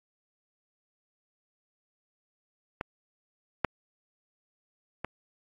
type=clicks; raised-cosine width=0.5 ms; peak=-17 / -8 / -17 dBFS; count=3; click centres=2.811 / 3.647 / 5.046 s; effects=AAC 48 kbps